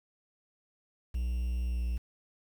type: tone with pitch glide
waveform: triangle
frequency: 60.7 to 59.42 Hz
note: B1 to A#1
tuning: -29 to +34 cents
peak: -27 dBFS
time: 1.14-1.98 s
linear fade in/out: 10 ms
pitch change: -37 cents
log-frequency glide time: 1.65-1.85 s
effects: 9-bit